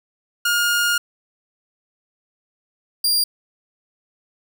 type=tone pair in turn; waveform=sawtooth; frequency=1421 / 4780 Hz; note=F6 / D8; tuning=+30 / +30 cents; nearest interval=octave + major sixth; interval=2100 cents; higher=second; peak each=-13 dBFS; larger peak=neither; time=0.45-0.98 / 3.04-3.24 s; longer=first; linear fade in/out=5 ms; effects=none